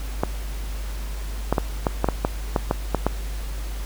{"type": "clicks", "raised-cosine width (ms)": 1, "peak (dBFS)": -5, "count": 11, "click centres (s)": [0.235, 1.526, 1.582, 1.868, 2.044, 2.087, 2.249, 2.562, 2.711, 2.947, 3.066], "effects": ["added 50 Hz sine -27 dBFS peak until 3.85 s", "pink hiss -40 dBFS RMS until 3.85 s"]}